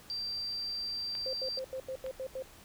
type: tone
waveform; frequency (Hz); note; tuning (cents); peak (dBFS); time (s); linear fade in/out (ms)
sine; 4700; D8; +1; -34; 0.1-1.59; 0
type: clicks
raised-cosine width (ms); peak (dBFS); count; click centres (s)
0.3; -30; 2; 1.152 / 2.064
type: tone bursts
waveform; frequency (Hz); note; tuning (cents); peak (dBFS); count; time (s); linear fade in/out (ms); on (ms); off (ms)
sine; 523.3; C5; 0; -35; 8; 1.26-2.424; 2; 72; 84
effects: pink hiss -55 dBFS RMS until 2.64 s